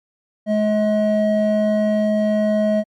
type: tone pair together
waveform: triangle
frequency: 212.2 / 636 Hz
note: G#3 / D#5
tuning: +38 / +38 cents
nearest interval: octave + perfect fifth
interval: 1900 cents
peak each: -15 dBFS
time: 0.46-2.84 s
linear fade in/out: 50 ms
effects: tanh soft clip ceiling -6 dBFS + MP3 64 kbps